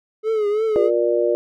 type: tone with vibrato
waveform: triangle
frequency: 427.2 Hz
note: G#4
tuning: 49 cents sharp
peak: -15 dBFS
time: 0.23-0.91 s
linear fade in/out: 50 ms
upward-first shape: triangle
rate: 3 Hz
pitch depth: 90 cents each way
type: harmonic tone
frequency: 118.5 Hz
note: A#2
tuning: 29 cents sharp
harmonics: 3 / 4 / 5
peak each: -20 / -20 / -20 dBFS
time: 0.76-1.35 s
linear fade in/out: 0 ms
effects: none